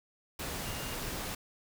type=tone in noise; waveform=sine; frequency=2827 Hz; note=F7; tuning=20 cents sharp; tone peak=-48 dBFS; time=0.65-0.95 s; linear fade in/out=5 ms; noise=pink; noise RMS=-38 dBFS; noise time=0.39-1.35 s; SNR=-13 dB; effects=none